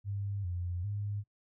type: tone with pitch steps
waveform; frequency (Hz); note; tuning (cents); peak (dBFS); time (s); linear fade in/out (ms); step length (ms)
sine; 100.2 / 88.5 / 102.5; G2 / F2 / G#2; +38 / +23 / -22; -33; 0.04-1.24; 50; 400
effects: noise-tail reverb RT60 0.1 s tail -22 dB re dry